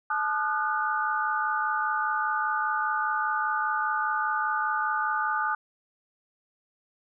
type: tone cluster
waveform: sine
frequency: 865 / 1215 / 1426 / 1491 Hz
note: A5 / D#6 / F6 / F#6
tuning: -30 / -42 / +36 / +13 cents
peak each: -30 / -28 / -35 / -30 dBFS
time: 0.1-5.55 s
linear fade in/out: 5 ms
effects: none